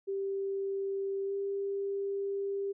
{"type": "tone with pitch glide", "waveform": "sine", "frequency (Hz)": [392, 396.6], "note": ["G4", "G4"], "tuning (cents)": [0, 20], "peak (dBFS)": -31, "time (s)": [0.07, 2.73], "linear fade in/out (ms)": 20, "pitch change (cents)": 20, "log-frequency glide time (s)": [1.25, 1.33], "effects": []}